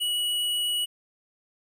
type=tone; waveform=square; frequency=2927 Hz; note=F#7; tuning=19 cents flat; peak=-25 dBFS; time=0-0.86 s; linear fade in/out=20 ms; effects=11-bit